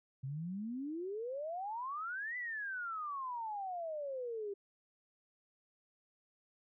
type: exponential two-way sweep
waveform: sine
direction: up then down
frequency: 128.3 to 2014 to 392.3 Hz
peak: -38 dBFS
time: 0.23-4.54 s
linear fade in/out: 10 ms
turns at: 2.37 s
effects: none